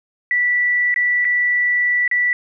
sine tone with dropouts, 1962 Hz, B6, 12 cents flat, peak -14 dBFS, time 0.31-2.33 s, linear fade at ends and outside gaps 1 ms, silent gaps 0.942-0.961 / 1.246-1.251 / 2.078-2.113 s, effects none

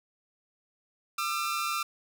sawtooth tone pair together, 1200 / 1346.4 Hz, D6 / E6, +37 / +36 cents, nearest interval major second, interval 199 cents, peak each -28 dBFS, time 1.18-1.83 s, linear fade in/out 5 ms, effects none

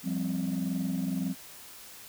sine chord, F suspended second, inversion none, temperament just, 174.61 / 196.44 / 261.9 Hz, F3 / G3 / C4, 0 / +4 / +2 cents, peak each -31 dBFS, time 0.03-1.35 s, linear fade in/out 50 ms, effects tanh soft clip ceiling -24 dBFS + white hiss -48 dBFS RMS until 2.08 s

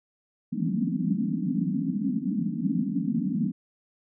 pink band-pass noise, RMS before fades -27 dBFS, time 0.52-3.52 s, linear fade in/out 10 ms, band 160 to 290 Hz, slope 96 dB/octave, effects none

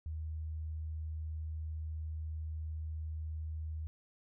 sine tone, 78.5 Hz, D#2, 16 cents sharp, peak -37 dBFS, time 0.06-3.87 s, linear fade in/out 0 ms, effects none

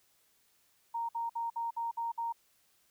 sine tone bursts, 928 Hz, A#5, 8 cents flat, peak -32 dBFS, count 7, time 0.94-2.326 s, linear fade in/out 10 ms, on 150 ms, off 56 ms, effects white hiss -70 dBFS RMS until 2.9 s

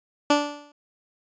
15% pulse tone with exponential decay, 291.9 Hz, D4, 10 cents flat, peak -8 dBFS, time 0.3-0.72 s, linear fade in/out 5 ms, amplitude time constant 91 ms, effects resampled to 16000 Hz

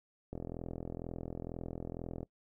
click train, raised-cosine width 2 ms, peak -27 dBFS, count 81, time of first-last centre 0.33-2.23 s, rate 42.1 Hz, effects noise-tail reverb RT60 0.1 s tail -21 dB re dry

